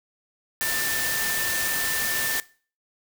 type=tone in noise; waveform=sine; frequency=1782 Hz; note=A6; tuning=22 cents sharp; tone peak=-28 dBFS; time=0.61-2.4 s; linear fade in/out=0 ms; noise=white; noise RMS=-27 dBFS; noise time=0.61-2.4 s; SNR=-4 dB; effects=noise-tail reverb RT60 0.4 s tail -20 dB re dry